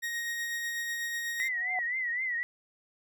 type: tone with tremolo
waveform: 40% pulse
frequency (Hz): 1874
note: A#6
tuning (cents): +9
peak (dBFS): -30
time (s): 0.02-1.49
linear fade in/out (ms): 20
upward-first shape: sine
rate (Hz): 8.1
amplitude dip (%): 25
type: tone with vibrato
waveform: sine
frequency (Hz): 1975.5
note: B6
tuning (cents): 0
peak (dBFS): -29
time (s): 1.4-2.43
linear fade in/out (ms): 0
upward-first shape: triangle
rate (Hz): 3.9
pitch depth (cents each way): 120
type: tone with exponential growth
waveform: sine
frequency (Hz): 736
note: F#5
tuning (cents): -9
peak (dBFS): -29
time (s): 1.49-1.79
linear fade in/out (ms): 1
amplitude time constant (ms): 65
effects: none